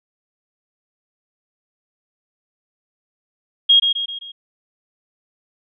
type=tone with echo; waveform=sine; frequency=3264 Hz; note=G#7; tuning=31 cents flat; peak=-8 dBFS; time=3.69-3.8 s; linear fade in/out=10 ms; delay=130 ms; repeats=4; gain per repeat=-6 dB; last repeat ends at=4.32 s; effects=none